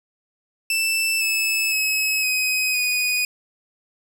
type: tone with pitch steps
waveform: sawtooth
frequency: 2656 / 2610 / 2566 / 2521 / 2478 Hz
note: E7 / E7 / E7 / D#7 / D#7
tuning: +12 / -18 / -47 / +22 / -8 cents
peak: -16 dBFS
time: 0.7-3.25 s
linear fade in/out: 2 ms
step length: 510 ms
effects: none

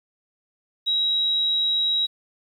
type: tone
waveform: sine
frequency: 3847 Hz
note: B7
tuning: 46 cents flat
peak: -19 dBFS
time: 0.86-2.07 s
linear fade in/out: 20 ms
effects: 9-bit

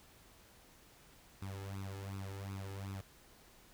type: tone with flanger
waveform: sawtooth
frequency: 97.7 Hz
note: G2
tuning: 5 cents flat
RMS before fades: -44 dBFS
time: 1.42-3.01 s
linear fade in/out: 0 ms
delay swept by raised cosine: 0.79 to 2.39 ms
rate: 2.7 Hz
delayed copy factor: +0.9
effects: pink hiss -62 dBFS RMS until 3.73 s

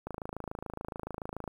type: click train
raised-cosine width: 1 ms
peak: -23 dBFS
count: 39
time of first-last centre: 0.07-1.477 s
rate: 27 Hz
effects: 9-bit

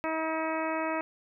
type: harmonic tone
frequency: 319.3 Hz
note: D#4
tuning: 45 cents sharp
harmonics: 1 / 2 / 3 / 4 / 5 / 6 / 7 / 8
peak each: -34 / -33 / -35 / -37 / -42 / -41 / -42 / -42 dBFS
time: 0.04-1.01 s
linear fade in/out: 0 ms
effects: none

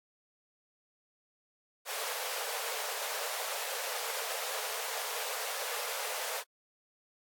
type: high-pass noise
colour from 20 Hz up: pink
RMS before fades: -37 dBFS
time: 1.85-6.44 s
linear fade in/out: 50 ms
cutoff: 440 Hz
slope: 96 dB/octave
effects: AAC 64 kbps

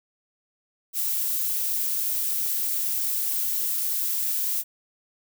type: noise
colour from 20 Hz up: violet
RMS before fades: -26 dBFS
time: 0.93-4.64 s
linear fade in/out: 50 ms
effects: none

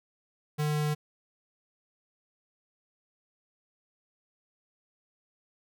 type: tone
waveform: square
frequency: 150.3 Hz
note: D3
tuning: 40 cents sharp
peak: -27 dBFS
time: 0.58-0.95 s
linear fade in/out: 20 ms
effects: none

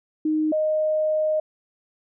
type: tone pair in turn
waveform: sine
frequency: 309.7 / 619.4 Hz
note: D#4 / D#5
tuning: -8 / -8 cents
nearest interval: octave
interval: 1200 cents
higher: second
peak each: -19 dBFS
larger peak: neither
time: 0.25-0.52 / 0.52-1.4 s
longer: second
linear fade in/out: 5 ms
effects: none

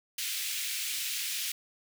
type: high-pass noise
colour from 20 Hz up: pink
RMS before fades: -34 dBFS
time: 0.18-1.52 s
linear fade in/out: 5 ms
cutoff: 2300 Hz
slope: 24 dB/octave
effects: none

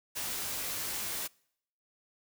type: noise with comb filter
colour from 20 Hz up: white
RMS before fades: -36 dBFS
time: 0.15-1.28 s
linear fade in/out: 20 ms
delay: 16 ms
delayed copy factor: -0.65
effects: noise-tail reverb RT60 0.7 s tail -26 dB re dry

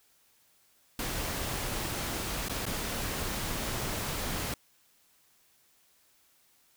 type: noise with dropouts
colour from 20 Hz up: pink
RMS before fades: -34 dBFS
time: 0.99-4.54 s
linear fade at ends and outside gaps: 2 ms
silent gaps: 2.485-2.495 / 2.655-2.664 s
effects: white hiss -66 dBFS RMS until 6.76 s

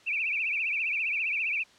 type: tone with vibrato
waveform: sine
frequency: 2489 Hz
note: D#7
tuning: in tune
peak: -26 dBFS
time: 0.06-1.64 s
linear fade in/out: 20 ms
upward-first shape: triangle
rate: 15 Hz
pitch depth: 180 cents each way
effects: white hiss -57 dBFS RMS until 1.78 s + low-pass 5000 Hz 12 dB/octave

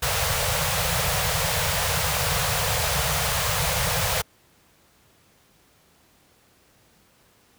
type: band-stop noise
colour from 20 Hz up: pink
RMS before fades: -23 dBFS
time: 0.02-4.22 s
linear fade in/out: 10 ms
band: 170 to 450 Hz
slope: 96 dB/octave
effects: pink hiss -59 dBFS RMS until 7.58 s + high-pass 60 Hz 12 dB/octave

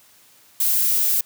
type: noise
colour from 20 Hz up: violet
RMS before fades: -19 dBFS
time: 0.6-1.21 s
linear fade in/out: 5 ms
effects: white hiss -53 dBFS RMS until 1.25 s + high-pass 60 Hz 12 dB/octave

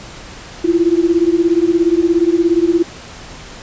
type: beating tone pair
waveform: sine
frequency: 331.2 / 348.2 Hz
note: E4 / F4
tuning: +8 / -5 cents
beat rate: 17 Hz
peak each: -13 / -13 dBFS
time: 0.64-2.83 s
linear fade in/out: 10 ms
effects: pink hiss -34 dBFS RMS until 3.62 s + resampled to 16000 Hz

